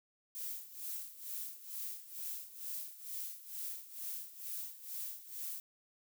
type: noise with tremolo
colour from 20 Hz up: violet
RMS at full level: -41 dBFS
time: 0.35-5.6 s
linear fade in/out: 0 ms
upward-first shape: sine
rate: 2.2 Hz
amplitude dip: 80%
effects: none